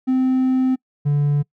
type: tone pair in turn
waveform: triangle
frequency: 258.9 / 144.98 Hz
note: C4 / D3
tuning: -18 / -22 cents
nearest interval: minor seventh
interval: 1004 cents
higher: first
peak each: -12 dBFS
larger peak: neither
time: 0.07-0.76 / 1.05-1.43 s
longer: first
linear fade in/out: 20 ms
effects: noise-tail reverb RT60 0.1 s tail -25 dB re dry + tanh soft clip ceiling -8 dBFS